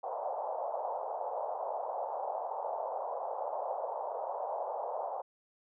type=band-pass noise; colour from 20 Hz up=white; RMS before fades=-37 dBFS; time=0.03-5.22 s; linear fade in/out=10 ms; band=520 to 910 Hz; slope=48 dB/octave; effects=none